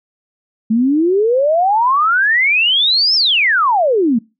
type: exponential two-way sweep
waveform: sine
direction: up then down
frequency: 214.1 to 5430 to 214.1 Hz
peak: -10 dBFS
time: 0.7-4.19 s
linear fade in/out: 10 ms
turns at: 3.15 s
effects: noise-tail reverb RT60 0.3 s tail -26 dB re dry